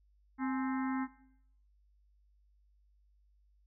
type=harmonic tone with a mistuned harmonic; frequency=261.6 Hz; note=C4; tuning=in tune; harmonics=1 / 3 / 4 / 5 / 6 / 7 / 8; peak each=-32 / -42 / -44 / -46 / -48 / -49 / -50 dBFS; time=0.38-1.08 s; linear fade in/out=50 ms; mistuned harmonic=3; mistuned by=+110 cents; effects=noise-tail reverb RT60 0.7 s tail -17 dB re dry + added 50 Hz sine -65 dBFS peak until 3.66 s